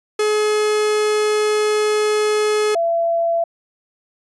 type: tone pair in turn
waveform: 45% pulse / sine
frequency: 424.3 / 673.5 Hz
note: G#4 / E5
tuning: +37 / +37 cents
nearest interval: minor sixth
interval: 800 cents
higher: second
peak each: -15 dBFS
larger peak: neither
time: 0.19-2.75 / 2.75-3.44 s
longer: first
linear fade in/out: 5 ms
effects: resampled to 24000 Hz